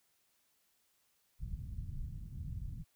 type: low-pass noise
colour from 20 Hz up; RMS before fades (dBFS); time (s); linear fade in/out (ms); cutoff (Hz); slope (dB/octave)
pink; -42; 1.39-2.85; 50; 150; 24
effects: white hiss -75 dBFS RMS until 2.95 s